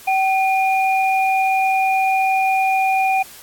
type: tone pair together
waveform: sine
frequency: 766 / 2424 Hz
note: G5 / D#7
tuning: -40 / -46 cents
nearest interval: octave + minor sixth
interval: 1994 cents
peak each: -15 / -21 dBFS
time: 0.07-3.23 s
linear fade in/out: 10 ms
effects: white hiss -41 dBFS RMS until 3.42 s + AAC 64 kbps